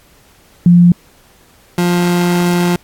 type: tone pair in turn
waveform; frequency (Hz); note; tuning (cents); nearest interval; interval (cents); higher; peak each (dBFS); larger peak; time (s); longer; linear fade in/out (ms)
sine / 30% pulse; 174.61 / 175.72; F3 / F3; 0 / +11; unison; 11; second; -3 / -8; first; 0.66-0.92 / 1.78-2.76; second; 2
effects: pink hiss -48 dBFS RMS until 2.83 s + AAC 64 kbps